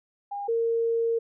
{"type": "tone pair in turn", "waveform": "sine", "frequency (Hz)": [809, 460.1], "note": ["G#5", "A#4"], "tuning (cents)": [-46, -23], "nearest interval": "minor seventh", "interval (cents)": 977, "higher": "first", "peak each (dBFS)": [-30, -22], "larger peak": "second", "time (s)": [[0.31, 0.48], [0.48, 1.19]], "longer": "second", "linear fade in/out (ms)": 10, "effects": []}